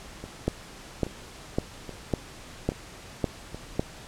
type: two click trains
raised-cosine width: 2 ms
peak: -10 / -23 dBFS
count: 7 / 5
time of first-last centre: 0.48-3.795 / 0.24-3.546 s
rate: 1.81 / 1.21 Hz
effects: pink hiss -45 dBFS RMS until 4.07 s + low-pass 9000 Hz 12 dB/octave